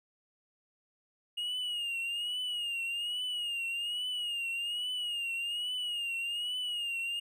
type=tone with vibrato; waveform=triangle; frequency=2859 Hz; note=F7; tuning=40 cents sharp; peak=-31 dBFS; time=1.37-7.2 s; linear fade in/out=10 ms; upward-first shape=triangle; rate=1.2 Hz; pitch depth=91 cents each way; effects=none